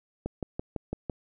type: click train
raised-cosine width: 2 ms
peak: -18 dBFS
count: 6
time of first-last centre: 0.26-1.098 s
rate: 5.97 Hz
effects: none